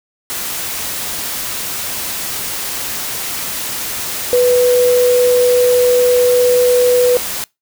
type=tone in noise; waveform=sine; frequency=493.9 Hz; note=B4; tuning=in tune; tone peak=-8 dBFS; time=4.33-7.17 s; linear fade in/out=0 ms; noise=white; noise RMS=-22 dBFS; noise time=0.3-7.44 s; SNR=+11 dB; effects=noise-tail reverb RT60 0.2 s tail -24 dB re dry